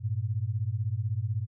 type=beating tone pair; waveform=sine; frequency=100 / 116 Hz; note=G2 / A#2; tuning=+35 / -8 cents; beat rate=16 Hz; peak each=-30 dBFS; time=0-1.47 s; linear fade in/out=50 ms; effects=none